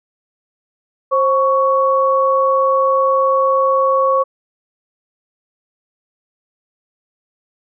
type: tone pair together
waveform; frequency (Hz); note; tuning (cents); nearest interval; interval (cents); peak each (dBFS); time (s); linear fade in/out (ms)
sine; 531 / 1115.4; C5 / C#6; +25 / +10; octave + minor second; 1285; -14; 1.11-4.24; 20
effects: none